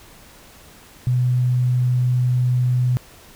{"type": "tone", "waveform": "sine", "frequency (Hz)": 124.9, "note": "B2", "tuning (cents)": 20, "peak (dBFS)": -15, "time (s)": [1.07, 2.97], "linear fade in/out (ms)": 0, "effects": ["pink hiss -46 dBFS RMS until 3.35 s"]}